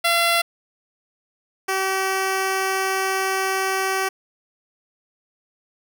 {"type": "tone pair in turn", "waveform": "10% pulse", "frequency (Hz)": [682, 382.8], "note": ["F5", "G4"], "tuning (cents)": [-41, -41], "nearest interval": "minor seventh", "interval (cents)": 1000, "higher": "first", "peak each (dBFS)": [-8, -12], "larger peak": "first", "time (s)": [[0.04, 0.42], [1.68, 4.09]], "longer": "second", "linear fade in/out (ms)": 10, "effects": []}